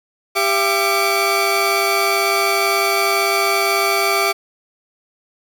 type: tone cluster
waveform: 30% pulse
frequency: 395.4 / 679 / 1189 / 2280 Hz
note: G4 / F5 / D6 / C#7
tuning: +15 / -49 / +21 / +48 cents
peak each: -18 dBFS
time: 0.35-4.33 s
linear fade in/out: 20 ms
effects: 8-bit